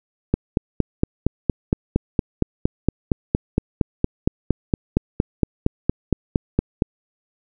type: click train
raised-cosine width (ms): 3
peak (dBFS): -3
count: 29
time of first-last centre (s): 0.34-6.821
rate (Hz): 4.32
effects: none